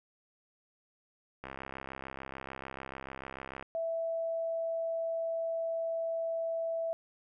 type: click train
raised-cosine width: 0.5 ms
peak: -26 dBFS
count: 147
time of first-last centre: 1.44-3.626 s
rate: 66.8 Hz
type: tone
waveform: sine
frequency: 659.3 Hz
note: E5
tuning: in tune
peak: -31 dBFS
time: 3.75-6.93 s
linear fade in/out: 0 ms
effects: none